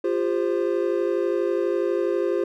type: chord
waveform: triangle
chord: F suspended second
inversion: none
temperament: equal with one note detuned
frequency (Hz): 349.2 / 401.4 / 523.3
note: F4 / G4 / C5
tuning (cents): 0 / +41 / 0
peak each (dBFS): -22 / -23 / -25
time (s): 0.04-2.44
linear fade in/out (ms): 5
effects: none